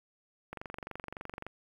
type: click train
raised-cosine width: 0.5 ms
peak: -25 dBFS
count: 23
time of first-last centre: 0.53-1.466 s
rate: 23.5 Hz
effects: 9-bit